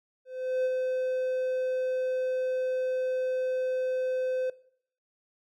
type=tone with ADSR envelope; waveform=triangle; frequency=513 Hz; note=C5; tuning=34 cents flat; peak=-22 dBFS; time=0.25-4.5 s; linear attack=400 ms; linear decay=35 ms; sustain=-3 dB; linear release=4 ms; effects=noise-tail reverb RT60 0.6 s tail -19 dB re dry